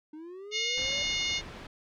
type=linear sweep; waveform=triangle; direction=up; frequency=299.9 to 584 Hz; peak=-39 dBFS; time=0.13-1.03 s; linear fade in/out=5 ms
type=harmonic tone; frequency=717 Hz; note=F5; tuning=45 cents sharp; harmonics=3 / 4 / 5 / 6 / 7 / 8 / 9; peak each=-33 / -34 / -34 / -37 / -41 / -42 / -40 dBFS; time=0.51-1.42 s; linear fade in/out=50 ms
type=low-pass noise; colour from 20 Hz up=pink; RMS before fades=-44 dBFS; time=0.77-1.67 s; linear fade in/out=5 ms; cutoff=3400 Hz; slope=12 dB/octave
effects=none